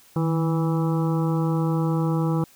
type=harmonic tone with a mistuned harmonic; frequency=164.1 Hz; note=E3; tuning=8 cents flat; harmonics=1 / 2 / 3 / 5 / 6 / 7 / 8; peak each=-21 / -27 / -31 / -35 / -37 / -38 / -39 dBFS; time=0.16-2.44 s; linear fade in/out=2 ms; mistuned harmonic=1; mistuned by=-58 cents; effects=white hiss -54 dBFS RMS until 2.55 s